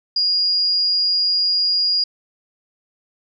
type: tone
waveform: sine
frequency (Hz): 4857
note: D#8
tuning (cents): -43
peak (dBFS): -15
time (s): 0.16-2.04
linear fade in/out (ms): 5
effects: none